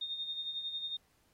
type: tone with tremolo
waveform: sine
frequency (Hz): 3671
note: A#7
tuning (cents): -27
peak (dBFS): -34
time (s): 0.01-0.97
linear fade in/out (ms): 5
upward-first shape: sine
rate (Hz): 11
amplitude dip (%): 55
effects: pink hiss -72 dBFS RMS until 1.33 s + AAC 48 kbps